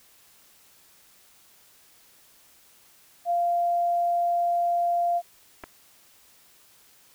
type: tone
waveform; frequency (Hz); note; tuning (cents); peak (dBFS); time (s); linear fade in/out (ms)
sine; 694; F5; -11; -21; 3.25-5.22; 50
type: clicks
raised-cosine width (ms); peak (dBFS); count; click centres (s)
0.5; -24; 2; 5.637 / 5.64
effects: white hiss -57 dBFS RMS until 7.14 s